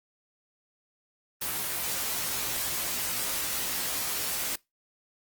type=noise with comb filter; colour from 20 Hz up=white; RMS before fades=-31 dBFS; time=1.41-4.56 s; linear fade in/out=10 ms; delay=17 ms; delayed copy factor=+0.9; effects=noise-tail reverb RT60 0.2 s tail -23 dB re dry + Opus 24 kbps